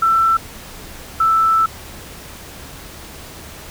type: tone pair in turn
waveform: sine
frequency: 1335 / 1321.2 Hz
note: E6 / E6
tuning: +22 / +4 cents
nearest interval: unison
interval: 18 cents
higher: first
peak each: -11 dBFS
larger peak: neither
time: 0.02-0.37 / 1.2-1.66 s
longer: second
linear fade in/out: 5 ms
effects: added 74 Hz sine -45 dBFS peak until 3.7 s + pink hiss -36 dBFS RMS until 3.7 s

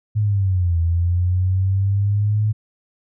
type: linear two-way sweep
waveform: sine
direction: down then up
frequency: 108 to 83 to 108 Hz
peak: -15 dBFS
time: 0.15-2.53 s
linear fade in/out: 20 ms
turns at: 0.79 s
effects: none

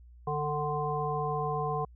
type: harmonic tone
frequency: 148.8 Hz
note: D3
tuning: 23 cents sharp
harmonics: 1 / 3 / 5 / 7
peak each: -34 / -34 / -34 / -34 dBFS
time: 0.27-1.85 s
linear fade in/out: 5 ms
effects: added 60 Hz sine -50 dBFS peak until 1.95 s

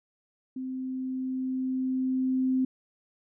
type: tone with level ramp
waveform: sine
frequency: 259.4 Hz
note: C4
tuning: 15 cents flat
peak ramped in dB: -32 to -22 dBFS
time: 0.56-2.65 s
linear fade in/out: 5 ms
effects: none

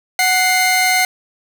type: tone pair together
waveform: sawtooth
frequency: 740 / 2098 Hz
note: F#5 / C7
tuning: 0 / +4 cents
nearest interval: octave + tritone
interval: 1804 cents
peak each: -12 / -11 dBFS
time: 0.19-1.05 s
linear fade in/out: 2 ms
effects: none

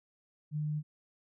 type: tone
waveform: sine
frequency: 151.1 Hz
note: D3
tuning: 50 cents sharp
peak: -31 dBFS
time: 0.51-0.83 s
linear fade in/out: 50 ms
effects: none

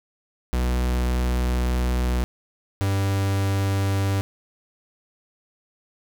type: tone pair in turn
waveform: 45% pulse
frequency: 61.74 / 98.01 Hz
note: B1 / G2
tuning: 0 / 0 cents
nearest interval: minor sixth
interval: 800 cents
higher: second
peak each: -20 dBFS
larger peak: neither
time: 0.53-2.24 / 2.81-4.21 s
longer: first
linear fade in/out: 0 ms
effects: none

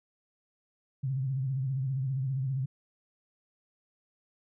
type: tone with vibrato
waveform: sine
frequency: 132.9 Hz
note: C3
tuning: 27 cents sharp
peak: -28 dBFS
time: 1.03-2.66 s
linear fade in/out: 10 ms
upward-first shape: sine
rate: 15 Hz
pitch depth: 84 cents each way
effects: none

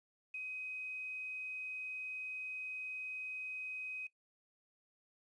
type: tone with quantisation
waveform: sine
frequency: 2519 Hz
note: D#7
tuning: 21 cents sharp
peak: -40 dBFS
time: 0.34-4.07 s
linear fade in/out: 5 ms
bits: 11
effects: noise-tail reverb RT60 0.1 s tail -20 dB re dry + resampled to 22050 Hz

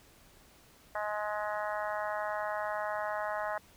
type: harmonic tone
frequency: 210.3 Hz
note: G#3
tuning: 22 cents sharp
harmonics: 3 / 4 / 5 / 6 / 7 / 8 / 9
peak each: -36 / -38 / -40 / -42 / -43 / -44 / -45 dBFS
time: 0.95-3.58 s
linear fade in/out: 2 ms
effects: pink hiss -60 dBFS RMS until 3.76 s

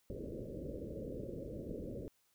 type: low-pass noise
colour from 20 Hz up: white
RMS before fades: -44 dBFS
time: 0.1-2.08 s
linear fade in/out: 0 ms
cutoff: 570 Hz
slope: 96 dB/octave
effects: white hiss -75 dBFS RMS until 2.34 s

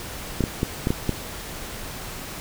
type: clicks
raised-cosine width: 3 ms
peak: -8 dBFS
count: 6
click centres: 0.407 / 0.439 / 0.631 / 0.871 / 0.905 / 1.093 s
effects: pink hiss -35 dBFS RMS until 2.4 s

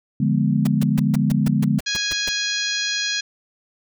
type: chord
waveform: sine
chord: D diminished seventh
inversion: none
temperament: equal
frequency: 146.83 / 174.61 / 207.7 / 246.9 Hz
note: D3 / F3 / Ab3 / Cb4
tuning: 0 / 0 / 0 / 0 cents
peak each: -20 / -24 / -20 / -23 dBFS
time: 0.2-1.79 s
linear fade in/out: 5 ms
type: noise bursts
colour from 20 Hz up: pink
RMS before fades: -29 dBFS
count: 11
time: 0.65-2.292 s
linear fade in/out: 5 ms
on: 22 ms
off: 140 ms
type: harmonic tone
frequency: 829 Hz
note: G#5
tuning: 3 cents flat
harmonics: 2 / 3 / 4 / 5 / 6 / 7 / 8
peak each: -27 / -30 / -28 / -26 / -31 / -32 / -32 dBFS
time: 1.86-3.21 s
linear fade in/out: 10 ms
effects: none

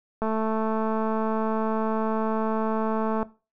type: click train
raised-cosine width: 1 ms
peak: -14 dBFS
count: 663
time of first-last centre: 0.22-3.229 s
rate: 220 Hz
effects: noise-tail reverb RT60 0.3 s tail -18 dB re dry

